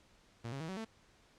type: tone with pitch steps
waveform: sawtooth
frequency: 116.54 / 137 / 161.05 / 189.32 / 222.6 Hz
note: A#2 / C#3 / E3 / F#3 / A3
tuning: 0 / -20 / -40 / +40 / +20 cents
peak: -36 dBFS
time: 0.44-0.85 s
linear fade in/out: 10 ms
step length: 82 ms
effects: pink hiss -66 dBFS RMS until 1.38 s + low-pass 7000 Hz 12 dB/octave